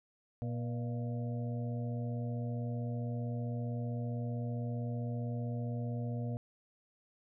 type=harmonic tone with a mistuned harmonic; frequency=120 Hz; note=B2; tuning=49 cents flat; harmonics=1 / 2 / 4 / 5 / 6; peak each=-35 / -41 / -47 / -49 / -51 dBFS; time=0.42-6.37 s; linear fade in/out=0 ms; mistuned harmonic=6; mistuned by=-60 cents; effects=none